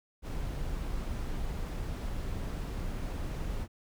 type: noise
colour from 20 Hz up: brown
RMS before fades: -35 dBFS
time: 0.22-3.68 s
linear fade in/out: 50 ms
effects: none